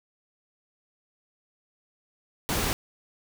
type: noise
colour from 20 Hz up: pink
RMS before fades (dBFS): -27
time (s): 2.49-2.73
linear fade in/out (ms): 0
effects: none